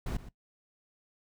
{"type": "noise with echo", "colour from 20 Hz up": "brown", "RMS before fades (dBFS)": -33, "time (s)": [0.06, 0.17], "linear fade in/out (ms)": 5, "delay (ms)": 120, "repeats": 1, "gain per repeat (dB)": -14, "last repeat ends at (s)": 0.29, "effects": ["noise-tail reverb RT60 0.1 s tail -18 dB re dry"]}